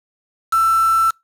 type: tone with quantisation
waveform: sine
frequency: 1334 Hz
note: E6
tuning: 20 cents sharp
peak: -12 dBFS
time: 0.52-1.11 s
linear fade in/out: 10 ms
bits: 4
effects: noise-tail reverb RT60 0.2 s tail -26 dB re dry + low-pass 12000 Hz 12 dB/octave

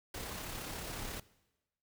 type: noise with amplitude modulation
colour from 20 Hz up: pink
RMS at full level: -41 dBFS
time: 0.14-1.2 s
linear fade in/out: 5 ms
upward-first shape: sine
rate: 34.2 Hz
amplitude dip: 30%
effects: noise-tail reverb RT60 1.0 s tail -20 dB re dry

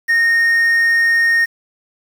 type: tone with quantisation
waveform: triangle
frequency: 1848 Hz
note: A#6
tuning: 16 cents flat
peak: -9 dBFS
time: 0.08-1.46 s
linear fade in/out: 20 ms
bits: 6
effects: none

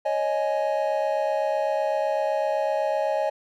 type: chord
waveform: triangle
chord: C# suspended second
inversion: none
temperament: equal with one note detuned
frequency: 554.4 / 622.3 / 835.4 Hz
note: C#5 / D#5 / G#5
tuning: 0 / 0 / +10 cents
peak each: -25 / -23 / -26 dBFS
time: 0.05-3.3 s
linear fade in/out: 10 ms
effects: none

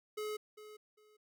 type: tone with echo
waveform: square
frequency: 425.3 Hz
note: G#4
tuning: 41 cents sharp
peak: -38 dBFS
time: 0.17-0.37 s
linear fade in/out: 10 ms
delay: 400 ms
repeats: 2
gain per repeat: -13 dB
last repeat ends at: 1.17 s
effects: none

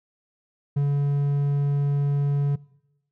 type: tone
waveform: triangle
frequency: 142.4 Hz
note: C#3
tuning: 47 cents sharp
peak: -17 dBFS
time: 0.76-2.56 s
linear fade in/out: 10 ms
effects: noise-tail reverb RT60 0.9 s tail -22 dB re dry

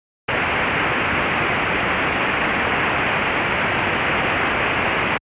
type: low-pass noise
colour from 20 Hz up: white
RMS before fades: -20 dBFS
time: 0.28-5.18 s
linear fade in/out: 10 ms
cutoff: 2700 Hz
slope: 48 dB/octave
effects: high-pass 60 Hz 12 dB/octave + resampled to 8000 Hz

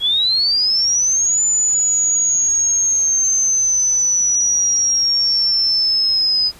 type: linear two-way sweep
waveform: sine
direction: up then down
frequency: 3284 to 7040 to 4987 Hz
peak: -13 dBFS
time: 0-6.52 s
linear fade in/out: 50 ms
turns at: 1.42 s
effects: pink hiss -43 dBFS RMS until 6.59 s + resampled to 32000 Hz

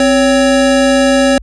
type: tone pair together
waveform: square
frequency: 261.6 / 558.2 Hz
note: C4 / C#5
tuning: 0 / +12 cents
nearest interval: octave + minor second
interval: 1312 cents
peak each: -11 dBFS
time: 0-1.38 s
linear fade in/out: 2 ms
effects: added 50 Hz sine -29 dBFS peak until 1.42 s + resampled to 22050 Hz

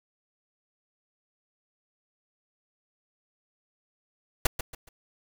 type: noise with echo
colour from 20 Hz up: pink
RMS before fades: -21 dBFS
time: 4.45-4.47 s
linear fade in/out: 5 ms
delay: 140 ms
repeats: 3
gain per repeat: -10 dB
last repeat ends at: 4.89 s
effects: none

